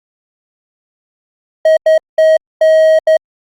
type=tone bursts at uneven times; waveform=triangle; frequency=634 Hz; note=D#5; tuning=32 cents sharp; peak=-3 dBFS; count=5; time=1.65-1.77 / 1.86-1.98 / 2.18-2.37 / 2.61-2.99 / 3.07-3.17 s; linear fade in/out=5 ms; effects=Opus 48 kbps